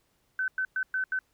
sine tone bursts at uneven times, 1523 Hz, F#6, 50 cents sharp, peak -26 dBFS, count 5, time 0.39-0.48 / 0.58-0.65 / 0.76-0.83 / 0.94-1.04 / 1.12-1.19 s, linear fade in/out 2 ms, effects pink hiss -71 dBFS RMS until 1.33 s

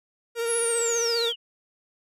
45% pulse tone with vibrato, 465.3 Hz, A#4, 3 cents flat, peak -25 dBFS, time 0.35-1.33 s, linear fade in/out 50 ms, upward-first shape sine, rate 15 Hz, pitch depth 24 cents each way
sine linear sweep, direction down, 11030 to 2794 Hz, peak -25 dBFS, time 0.46-1.36 s, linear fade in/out 50 ms
effects resampled to 32000 Hz

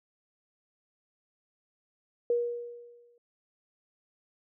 sine tone with exponential decay, 477.3 Hz, A#4, 41 cents sharp, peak -22 dBFS, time 2.3-3.18 s, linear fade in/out 2 ms, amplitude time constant 190 ms, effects none

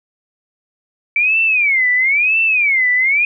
sine tone with vibrato, 2299 Hz, D7, 37 cents flat, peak -11 dBFS, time 1.16-3.25 s, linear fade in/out 2 ms, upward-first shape sine, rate 1 Hz, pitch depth 260 cents each way, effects none

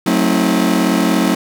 40% pulse chord, F# diminished seventh, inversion none, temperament just, 185 / 222 / 266.4 / 319.7 Hz, F#3 / A3 / C4 / Eb4, 0 / +16 / +31 / +47 cents, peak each -17 dBFS, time 0.06-1.35 s, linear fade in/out 5 ms, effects none

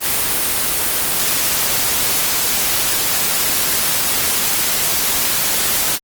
white noise, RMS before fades -17 dBFS, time 0-5.99 s, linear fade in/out 50 ms, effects Opus 24 kbps

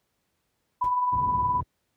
sine tone with tremolo, 992 Hz, B5, 7 cents sharp, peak -20 dBFS, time 0.81-1.61 s, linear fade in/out 10 ms, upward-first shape sine, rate 19 Hz, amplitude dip 40%
brown noise with exponential decay, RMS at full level -30 dBFS, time 0.84-0.95 s, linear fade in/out 1 ms, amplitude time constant 22 ms
white low-pass noise, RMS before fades -34 dBFS, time 1.12-1.63 s, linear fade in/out 5 ms, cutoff 140 Hz, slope 12 dB/octave
effects pink hiss -75 dBFS RMS until 1.96 s + high-pass 60 Hz 12 dB/octave

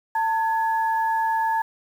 sine tone pair together, 895.5 / 1688 Hz, A5 / G#6, +30 / +28 cents, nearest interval major seventh, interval 1098 cents, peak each -20 / -29 dBFS, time 0.15-1.62 s, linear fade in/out 5 ms, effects 8-bit

